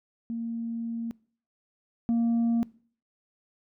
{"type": "tone pair in turn", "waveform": "sine", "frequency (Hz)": [230.7, 232.6], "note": ["A#3", "A#3"], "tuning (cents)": [-18, -4], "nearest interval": "unison", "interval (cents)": 14, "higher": "second", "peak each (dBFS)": [-29, -19], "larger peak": "second", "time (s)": [[0.3, 1.11], [2.09, 2.63]], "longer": "first", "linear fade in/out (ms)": 0, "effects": ["noise-tail reverb RT60 0.5 s tail -24 dB re dry", "tanh soft clip ceiling -21 dBFS"]}